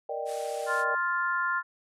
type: chord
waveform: sine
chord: Eb major seventh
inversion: second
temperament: equal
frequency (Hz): 466.2 / 587.3 / 622.3 / 784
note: Bb4 / D5 / Eb5 / G5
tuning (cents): 0 / 0 / 0 / 0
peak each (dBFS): -36 / -35 / -37 / -36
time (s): 0.09-0.95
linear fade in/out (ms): 5
type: band-pass noise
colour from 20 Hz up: white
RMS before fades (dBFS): -47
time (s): 0.25-0.85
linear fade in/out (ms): 50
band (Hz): 1100 to 11000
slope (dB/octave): 48
type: harmonic tone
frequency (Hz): 349.8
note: F4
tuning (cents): +3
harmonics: 3 / 4 / 5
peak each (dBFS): -30 / -28 / -33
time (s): 0.66-1.63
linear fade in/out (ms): 50
effects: none